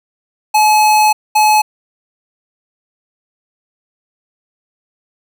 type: tone bursts at uneven times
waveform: square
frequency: 854 Hz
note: G#5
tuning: 48 cents sharp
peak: -8 dBFS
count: 2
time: 0.54-1.13 / 1.35-1.62 s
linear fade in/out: 10 ms
effects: none